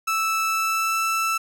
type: tone with pitch glide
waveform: 30% pulse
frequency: 1315 to 1324.9 Hz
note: E6 to E6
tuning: -5 to +8 cents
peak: -18 dBFS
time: 0.07-1.38 s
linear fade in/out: 10 ms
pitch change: +13 cents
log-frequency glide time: 0.43-1.02 s
effects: none